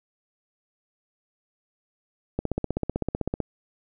click train, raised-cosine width 2 ms, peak -12 dBFS, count 17, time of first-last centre 2.39-3.403 s, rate 15.8 Hz, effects none

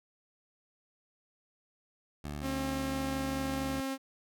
15% pulse tone with pitch glide, 73.42 to 72.95 Hz, D2 to D2, 0 to -11 cents, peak -31 dBFS, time 2.24-3.81 s, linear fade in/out 5 ms, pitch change -11 cents, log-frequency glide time 2.82-3.68 s
sawtooth tone, 268.2 Hz, C4, 43 cents sharp, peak -29 dBFS, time 2.41-3.98 s, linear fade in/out 50 ms
effects none

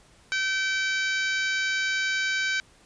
harmonic tone, 770 Hz, G5, 31 cents flat, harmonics 2 / 3 / 4 / 5 / 6 / 7 / 8 / 9, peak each -26 / -30 / -36 / -35 / -37 / -41 / -41 / -42 dBFS, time 0.32-2.6 s, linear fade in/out 0 ms, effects pink hiss -57 dBFS RMS until 2.85 s + resampled to 22050 Hz

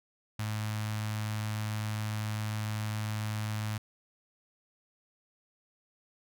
sawtooth tone with notch filter, 107.3 Hz, A2, 43 cents flat, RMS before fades -34 dBFS, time 0.39-3.78 s, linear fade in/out 5 ms, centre 400 Hz, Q 0.51, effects none

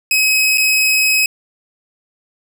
sawtooth tone with dropouts, 2546 Hz, D#7, 39 cents sharp, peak -8 dBFS, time 0.11-1.26 s, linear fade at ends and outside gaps 2 ms, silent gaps 0.575-0.58 s, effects none

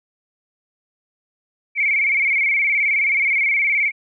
sine tone with vibrato, 2231 Hz, C#7, 11 cents sharp, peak -15 dBFS, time 1.75-3.92 s, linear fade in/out 50 ms, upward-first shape square, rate 19 Hz, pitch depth 61 cents each way, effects none

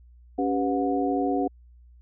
sine tone cluster, 279.9 / 393.6 / 496.2 / 725 Hz, C#4 / G4 / B4 / F#5, +17 / +7 / +8 / -35 cents, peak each -25 / -29 / -31 / -28 dBFS, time 0.38-1.48 s, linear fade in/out 10 ms, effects added 60 Hz sine -49 dBFS peak until 2.01 s

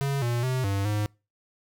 square tone with pitch steps, 139 / 119.5 / 128.8 / 98.9 / 104.9 Hz, C#3 / A#2 / C3 / G2 / G#2, +5 / +43 / -27 / +16 / +18 cents, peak -25 dBFS, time 0.01-1.06 s, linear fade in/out 0 ms, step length 210 ms, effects noise-tail reverb RT60 0.3 s tail -26 dB re dry

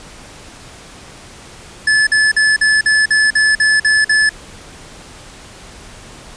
square tone bursts, 1730 Hz, A6, 30 cents flat, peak -10 dBFS, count 10, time 1.87-4.293 s, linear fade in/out 5 ms, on 200 ms, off 47 ms, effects pink hiss -37 dBFS RMS until 6.36 s + resampled to 22050 Hz

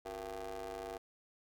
25% pulse ring-modulated tone, 101.4 Hz, G#2, 41 cents flat, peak -35 dBFS, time 0.05-0.98 s, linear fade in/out 10 ms, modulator 571 Hz, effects none

